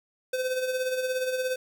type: tone with tremolo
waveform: square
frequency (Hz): 512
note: C5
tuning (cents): -38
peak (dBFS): -25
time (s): 0.33-1.56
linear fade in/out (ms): 5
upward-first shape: sine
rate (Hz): 17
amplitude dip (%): 50
effects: 9-bit